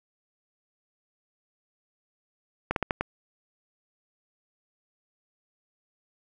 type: slowing click train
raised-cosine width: 0.5 ms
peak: -10 dBFS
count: 5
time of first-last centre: 2.71-3.01 s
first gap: 52 ms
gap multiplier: 1.25
effects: none